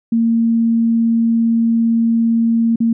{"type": "tone with dropouts", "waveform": "sine", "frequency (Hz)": 229.4, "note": "A#3", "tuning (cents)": -28, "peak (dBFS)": -11, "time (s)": [0.12, 2.93], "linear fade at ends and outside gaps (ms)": 5, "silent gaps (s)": [2.759, 2.803], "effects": []}